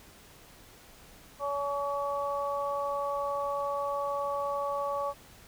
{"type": "harmonic tone", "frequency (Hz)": 283.2, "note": "C#4", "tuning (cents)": 37, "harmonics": [2, 3, 4], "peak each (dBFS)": [-32, -37, -33], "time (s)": [1.39, 5.14], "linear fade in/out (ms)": 50, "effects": ["pink hiss -54 dBFS RMS until 5.47 s"]}